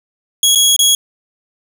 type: tone with dropouts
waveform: 20% pulse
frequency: 3322 Hz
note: G#7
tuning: in tune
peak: -3 dBFS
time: 0.43-0.95 s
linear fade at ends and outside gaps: 2 ms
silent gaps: 0.55-0.556 / 0.764-0.791 s
effects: none